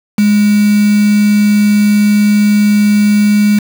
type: tone with quantisation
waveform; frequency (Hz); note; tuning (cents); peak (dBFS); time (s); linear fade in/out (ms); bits
sine; 207.7; G#3; 0; -6; 0.18-3.59; 5; 3
effects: none